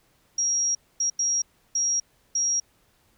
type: tone bursts at uneven times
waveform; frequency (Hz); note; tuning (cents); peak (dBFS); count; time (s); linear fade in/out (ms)
sine; 5650; F8; +19; -21; 5; 0.38-0.75 / 1-1.1 / 1.19-1.42 / 1.75-2 / 2.35-2.6; 5
effects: pink hiss -64 dBFS RMS until 3.17 s